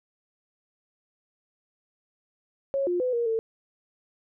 sine tone with pitch steps, 549 / 354 / 504 / 471.4 / 448.7 Hz, C#5 / F4 / B4 / A#4 / A4, -17 / +23 / +35 / +19 / +34 cents, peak -23 dBFS, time 2.74-3.39 s, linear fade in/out 0 ms, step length 130 ms, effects none

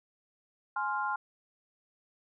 sine chord, F minor, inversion first, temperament just, 838.1 / 1047.7 / 1396.9 Hz, Ab5 / C6 / F6, +16 / +2 / 0 cents, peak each -34 dBFS, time 0.76-1.16 s, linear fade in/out 5 ms, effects none

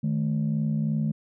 sine tone pair together, 153.39 / 216.4 Hz, D#3 / A3, -24 / -29 cents, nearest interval tritone, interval 595 cents, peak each -24 / -25 dBFS, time 0.03-1.12 s, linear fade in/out 10 ms, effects tanh soft clip ceiling -18 dBFS

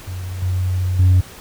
sine tone with level steps, 91.8 Hz, F#2, 13 cents flat, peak -24 / -16 / -7 dBFS, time 0.07-1.21 s, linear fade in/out 10 ms, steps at 0.42 / 0.99 s, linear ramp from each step 5 ms, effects tanh soft clip ceiling -7 dBFS + pink hiss -39 dBFS RMS until 1.4 s

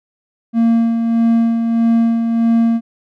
triangle tone with tremolo, 230 Hz, A#3, 23 cents flat, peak -7 dBFS, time 0.53-2.81 s, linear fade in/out 50 ms, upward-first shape sine, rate 1.6 Hz, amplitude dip 45%, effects none

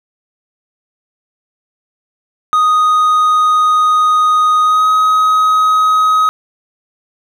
triangle tone with pitch glide, 1244.5 to 1264.1 Hz, D#6 to D#6, 0 to +27 cents, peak -6 dBFS, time 2.53-6.29 s, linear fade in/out 0 ms, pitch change +27 cents, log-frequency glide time 4.63-4.88 s, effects none

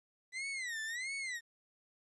40% pulse tone with vibrato, 1975.5 Hz, B6, in tune, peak -37 dBFS, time 0.32-1.41 s, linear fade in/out 50 ms, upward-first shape sine, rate 1.5 Hz, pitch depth 200 cents each way, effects resampled to 24000 Hz + 12-bit

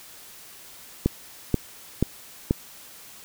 click train, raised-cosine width 3 ms, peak -6 dBFS, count 4, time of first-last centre 1.06-2.509 s, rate 2.07 Hz, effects white hiss -46 dBFS RMS until 3.24 s

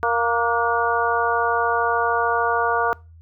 harmonic tone with a mistuned harmonic, 233.1 Hz, A#3, in tune, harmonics 2 / 3 / 4 / 5 / 6, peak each -24 / -24 / -24 / -24 / -24 dBFS, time 0.03-2.93 s, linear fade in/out 0 ms, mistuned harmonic 6, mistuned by +52 cents, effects noise-tail reverb RT60 0.3 s tail -24 dB re dry + added 82 Hz sine -43 dBFS peak until 3.21 s

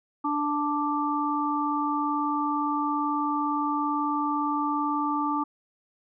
harmonic tone, 293.7 Hz, D4, in tune, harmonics 1 / 3 / 4, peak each -28 / -29 / -28 dBFS, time 0.24-5.44 s, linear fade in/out 10 ms, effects none

